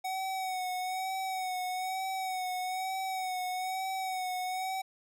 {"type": "tone with vibrato", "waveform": "square", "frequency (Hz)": 748, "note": "F#5", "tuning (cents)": 19, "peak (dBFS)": -33, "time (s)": [0.04, 4.82], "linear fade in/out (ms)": 10, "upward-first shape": "sine", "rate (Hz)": 1.1, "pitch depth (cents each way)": 35, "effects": []}